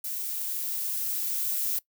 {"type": "noise with level ramp", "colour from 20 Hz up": "violet", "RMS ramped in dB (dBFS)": [-33, -28], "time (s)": [0.04, 1.79], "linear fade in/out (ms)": 5, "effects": ["noise-tail reverb RT60 0.1 s tail -21 dB re dry"]}